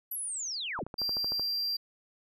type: linear sweep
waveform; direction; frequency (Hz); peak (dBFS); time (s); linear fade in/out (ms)
sine; down; 12000 to 57.8; -33; 0.11-0.84; 5
type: click train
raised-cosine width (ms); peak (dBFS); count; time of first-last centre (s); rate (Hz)
1; -26; 9; 0.79-1.396; 13.2
type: tone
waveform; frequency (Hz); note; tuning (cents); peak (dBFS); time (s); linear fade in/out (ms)
triangle; 4725; D8; +10; -28; 0.98-1.77; 10
effects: none